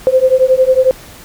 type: beating tone pair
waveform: sine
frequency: 513 / 524 Hz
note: C5 / C5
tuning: -34 / +2 cents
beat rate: 11 Hz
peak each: -10 dBFS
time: 0.07-0.91 s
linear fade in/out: 0 ms
effects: pink hiss -36 dBFS RMS until 1.24 s